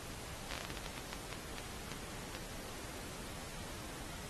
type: slowing click train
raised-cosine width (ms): 0.2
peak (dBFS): -23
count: 16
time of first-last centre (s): 0.51-2.35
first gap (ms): 11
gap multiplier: 1.3
effects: pink hiss -48 dBFS RMS until 4.29 s + AAC 32 kbps